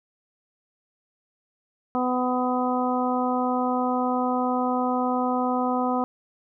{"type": "harmonic tone", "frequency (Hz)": 251, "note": "B3", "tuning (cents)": 28, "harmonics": [1, 2, 3, 4, 5], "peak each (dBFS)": [-25, -29, -27, -30, -31], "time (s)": [1.95, 6.04], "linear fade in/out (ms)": 0, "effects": []}